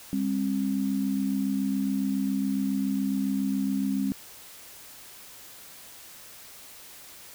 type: tone pair together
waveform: sine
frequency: 200.6 / 267.8 Hz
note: G3 / C4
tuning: +40 / +40 cents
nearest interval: perfect fourth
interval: 500 cents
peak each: -27 dBFS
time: 0.13-4.12 s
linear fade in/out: 0 ms
effects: white hiss -47 dBFS RMS until 7.34 s